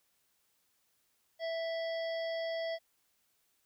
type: harmonic tone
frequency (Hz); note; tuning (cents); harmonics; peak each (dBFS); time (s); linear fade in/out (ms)
659.3; E5; 0; 1 / 3 / 5 / 7 / 8; -34 / -44 / -48 / -51 / -52; 1.39-2.79; 50
effects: white hiss -75 dBFS RMS until 3.65 s